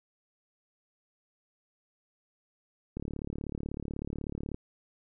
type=click train; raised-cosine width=3 ms; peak=-23 dBFS; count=58; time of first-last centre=2.97-4.545 s; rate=36.2 Hz; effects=none